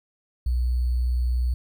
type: tone with sample-and-hold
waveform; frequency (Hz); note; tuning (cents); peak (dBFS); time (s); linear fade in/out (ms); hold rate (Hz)
sine; 61.5; B1; -7; -20; 0.46-1.54; 5; 4410
effects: none